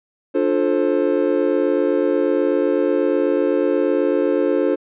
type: chord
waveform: triangle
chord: D minor seventh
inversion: none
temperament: just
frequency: 293.7 / 352.4 / 440.5 / 528.6 Hz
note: D4 / F4 / A4 / C5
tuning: 0 / +16 / +2 / +18 cents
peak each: -19 dBFS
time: 0.34-4.76 s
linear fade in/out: 20 ms
effects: resampled to 8000 Hz